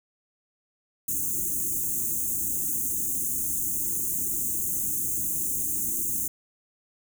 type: band-stop noise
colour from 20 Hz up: white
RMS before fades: -28 dBFS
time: 1.08-6.28 s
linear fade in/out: 5 ms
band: 370 to 6300 Hz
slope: 96 dB/octave
effects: none